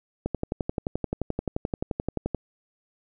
click train, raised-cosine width 2 ms, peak -13 dBFS, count 25, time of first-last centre 0.26-2.347 s, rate 11.5 Hz, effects none

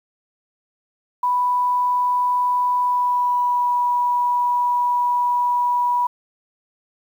sine tone with pitch glide, 987.8 to 975.3 Hz, B5 to B5, 0 to -22 cents, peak -16 dBFS, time 1.23-6.07 s, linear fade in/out 5 ms, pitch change -22 cents, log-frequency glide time 2.8-3.76 s, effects 8-bit

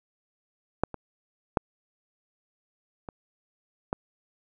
clicks, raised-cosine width 1 ms, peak -8 / -22 / -7 / -23 / -13 dBFS, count 5, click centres 0.836 / 0.943 / 1.572 / 3.088 / 3.929 s, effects none

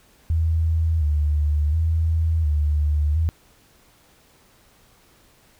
sine tone with vibrato, 77.78 Hz, D#2, in tune, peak -17 dBFS, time 0.3-3.29 s, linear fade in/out 0 ms, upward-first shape square, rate 0.7 Hz, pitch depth 72 cents each way, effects pink hiss -56 dBFS RMS until 5.59 s

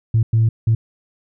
sine tone bursts at uneven times, 112.4 Hz, A2, 37 cents sharp, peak -10 dBFS, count 3, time 0.14-0.23 / 0.33-0.49 / 0.67-0.75 s, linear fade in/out 5 ms, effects tanh soft clip ceiling -8 dBFS

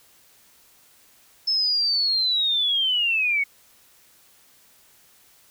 sine linear sweep, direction down, 5274 to 2195 Hz, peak -19 dBFS, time 1.47-3.44 s, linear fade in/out 10 ms, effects white hiss -56 dBFS RMS until 5.5 s

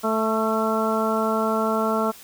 harmonic tone with a mistuned harmonic, 220 Hz, A3, in tune, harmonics 1 / 2 / 3 / 4 / 5 / 6, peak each -25 / -26 / -26 / -30 / -29 / -27 dBFS, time 0.03-2.12 s, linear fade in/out 20 ms, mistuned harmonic 6, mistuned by +31 cents, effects white hiss -45 dBFS RMS until 2.23 s

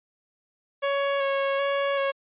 sawtooth tone with vibrato, 554.4 Hz, C#5, in tune, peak -19 dBFS, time 0.82-2.12 s, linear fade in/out 20 ms, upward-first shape square, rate 1.3 Hz, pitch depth 13 cents each way, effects resampled to 8000 Hz

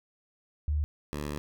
sine / 10% pulse tone pair in turn, 74.5 / 73.73 Hz, D2 / D2, +25 / +7 cents, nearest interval unison, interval 18 cents, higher first, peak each -25 dBFS, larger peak neither, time 0.68-0.84 / 1.13-1.38 s, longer second, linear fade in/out 0 ms, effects none

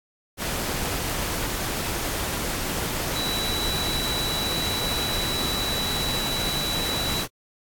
sine tone in noise, 3936 Hz, B7, 7 cents flat, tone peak -27 dBFS, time 3.13-7.25 s, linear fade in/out 50 ms, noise pink, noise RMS -28 dBFS, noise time 0.37-7.28 s, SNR -2 dB, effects AAC 64 kbps

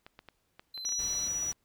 clicks, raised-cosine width 0.3 ms, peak -31 dBFS, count 8, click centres 0.065 / 0.191 / 0.287 / 0.595 / 0.777 / 0.85 / 0.891 / 0.923 s
triangle tone, 4071 Hz, C8, 48 cents flat, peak -37 dBFS, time 0.74-1.28 s, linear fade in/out 5 ms
sine tone with tremolo, 5850 Hz, F#8, 21 cents flat, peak -29 dBFS, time 0.85-1.52 s, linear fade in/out 5 ms, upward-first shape triangle, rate 16 Hz, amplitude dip 30%
pink noise, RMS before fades -46 dBFS, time 0.99-1.53 s, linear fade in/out 0 ms
effects pink hiss -75 dBFS RMS until 1.64 s

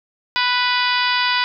harmonic tone with a mistuned harmonic, 493.9 Hz, B4, in tune, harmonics 2 / 3 / 4 / 5 / 6 / 7 / 8 / 9 / 10, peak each -21 / -23 / -24 / -25 / -26 / -26 / -27 / -28 / -28 dBFS, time 0.36-1.44 s, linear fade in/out 0 ms, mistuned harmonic 9, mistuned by +53 cents, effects none

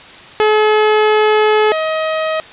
sawtooth tone pair in turn, 427.9 / 632.3 Hz, A4 / D#5, -48 / +28 cents, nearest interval perfect fifth, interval 676 cents, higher second, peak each -5 / -11 dBFS, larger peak first, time 0.4-1.72 / 1.72-2.4 s, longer first, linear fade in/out 0 ms, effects white hiss -36 dBFS RMS until 2.52 s + resampled to 8000 Hz

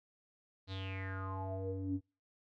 square tone with low-pass filter sweep, 95.6 Hz, G2, 43 cents flat, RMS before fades -40 dBFS, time 0.67-2.01 s, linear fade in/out 50 ms, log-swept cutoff 4200 to 240 Hz, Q 7.4, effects noise-tail reverb RT60 0.3 s tail -24 dB re dry

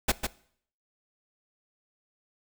pink noise with echo, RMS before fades -22 dBFS, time 0.08-0.12 s, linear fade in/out 10 ms, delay 150 ms, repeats 1, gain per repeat -6 dB, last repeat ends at 0.27 s, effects noise-tail reverb RT60 0.6 s tail -20 dB re dry

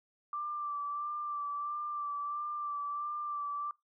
sine tone with vibrato, 1174.7 Hz, D6, in tune, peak -34 dBFS, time 0.33-3.71 s, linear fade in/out 2 ms, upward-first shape sine, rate 1.5 Hz, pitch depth 27 cents each way, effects noise-tail reverb RT60 0.2 s tail -23 dB re dry

